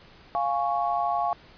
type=chord; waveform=sine; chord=Db major; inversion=first; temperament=equal; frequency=698.5 / 830.6 / 1108.7 Hz; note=F5 / Ab5 / Db6; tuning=0 / 0 / 0 cents; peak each=-26 / -28 / -29 dBFS; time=0.35-1.33 s; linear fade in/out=0 ms; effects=pink hiss -52 dBFS RMS until 1.57 s + resampled to 11025 Hz